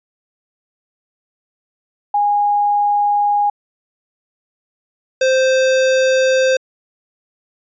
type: tone pair in turn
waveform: sine / square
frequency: 822 / 522.2 Hz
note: G#5 / C5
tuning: -18 / -3 cents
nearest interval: minor sixth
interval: 785 cents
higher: first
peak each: -12 dBFS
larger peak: neither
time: 2.14-3.5 / 5.21-6.57 s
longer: neither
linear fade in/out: 5 ms
effects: resampled to 16000 Hz